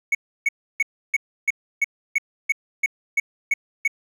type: tone bursts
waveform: triangle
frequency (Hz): 2217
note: C#7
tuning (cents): 0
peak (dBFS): -14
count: 12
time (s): 0.12-3.878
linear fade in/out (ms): 5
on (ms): 29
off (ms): 310
effects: none